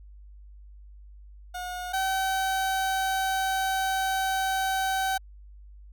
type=tone pair in turn; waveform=30% pulse; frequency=723 / 766 Hz; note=F#5 / G5; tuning=-40 / -40 cents; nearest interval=minor second; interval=100 cents; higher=second; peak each=-30 / -22 dBFS; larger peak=second; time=1.54-1.93 / 1.93-5.18 s; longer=second; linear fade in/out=10 ms; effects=added 50 Hz sine -45 dBFS peak until 5.92 s